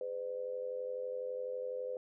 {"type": "tone with amplitude modulation", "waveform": "sine", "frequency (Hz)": 507, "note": "B4", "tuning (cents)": 45, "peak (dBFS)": -33, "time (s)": [0.01, 1.97], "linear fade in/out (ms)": 2, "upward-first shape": "sine", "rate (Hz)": 92, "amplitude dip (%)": 75, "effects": []}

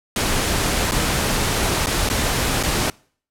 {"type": "noise with dropouts", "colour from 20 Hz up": "pink", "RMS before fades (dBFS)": -20, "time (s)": [0.16, 2.9], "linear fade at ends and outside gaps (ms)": 2, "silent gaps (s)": [[0.912, 0.919], [1.861, 1.869], [2.09, 2.099], [2.629, 2.634]], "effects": ["noise-tail reverb RT60 0.5 s tail -25 dB re dry", "low-pass 12000 Hz 12 dB/octave"]}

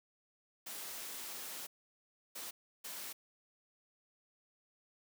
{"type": "noise bursts at uneven times", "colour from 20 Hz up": "white", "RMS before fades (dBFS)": -45, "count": 3, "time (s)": [[0.66, 1.67], [2.35, 2.51], [2.84, 3.13]], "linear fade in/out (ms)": 10, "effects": ["high-pass 200 Hz 12 dB/octave"]}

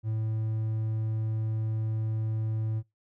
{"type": "tone", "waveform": "triangle", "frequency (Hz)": 110, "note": "A2", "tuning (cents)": 0, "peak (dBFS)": -25, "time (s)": [0.03, 2.83], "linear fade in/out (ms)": 50, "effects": ["noise-tail reverb RT60 0.2 s tail -25 dB re dry"]}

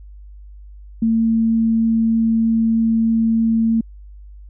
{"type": "tone", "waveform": "sine", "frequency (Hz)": 225.8, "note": "A3", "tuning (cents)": 45, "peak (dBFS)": -13, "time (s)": [1.02, 3.81], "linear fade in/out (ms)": 5, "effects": ["added 50 Hz sine -36 dBFS peak until 4.49 s"]}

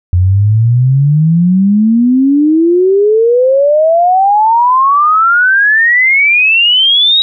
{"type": "exponential sweep", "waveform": "sine", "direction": "up", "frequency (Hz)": [87.31, 3847], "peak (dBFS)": -5, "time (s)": [0.13, 7.22], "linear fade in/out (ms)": 0, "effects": []}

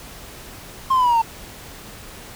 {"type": "exponential sweep", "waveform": "triangle", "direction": "down", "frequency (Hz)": [1072, 895], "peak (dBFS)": -11, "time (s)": [0.9, 1.22], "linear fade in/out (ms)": 10, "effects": ["tanh soft clip ceiling -8 dBFS", "pink hiss -39 dBFS RMS until 2.35 s"]}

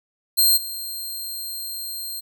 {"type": "tone with level steps", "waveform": "10% pulse", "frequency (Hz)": 4186, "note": "C8", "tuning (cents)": 0, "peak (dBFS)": [-7, -22], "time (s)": [0.37, 2.21], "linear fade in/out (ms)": 20, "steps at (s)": 0.56, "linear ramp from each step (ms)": 20, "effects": []}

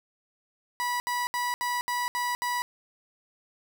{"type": "tone bursts", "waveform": "30% pulse", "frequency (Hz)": 977, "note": "B5", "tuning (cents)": -19, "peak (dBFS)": -24, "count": 7, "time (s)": [0.8, 2.62], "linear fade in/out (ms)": 0, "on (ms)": 200, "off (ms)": 70, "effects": []}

